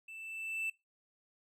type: tone with level ramp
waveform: triangle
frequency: 2652 Hz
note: E7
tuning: 10 cents sharp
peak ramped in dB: -45 to -31 dBFS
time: 0.08-0.7 s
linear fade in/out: 5 ms
effects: noise-tail reverb RT60 0.2 s tail -20 dB re dry